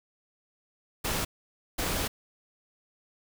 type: noise bursts at uneven times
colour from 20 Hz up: pink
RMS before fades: -30 dBFS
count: 2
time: 1.04-1.25 / 1.78-2.08 s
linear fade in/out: 10 ms
effects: none